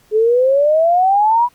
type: exponential sweep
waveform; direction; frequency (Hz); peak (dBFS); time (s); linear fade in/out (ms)
sine; up; 421.1 to 988; -9; 0.11-1.49; 50
effects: pink hiss -53 dBFS RMS until 1.54 s + MP3 96 kbps